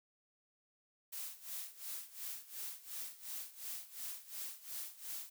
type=noise with tremolo; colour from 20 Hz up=blue; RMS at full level=-43 dBFS; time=1.12-5.3 s; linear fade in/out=10 ms; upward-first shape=sine; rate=2.8 Hz; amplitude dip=85%; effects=none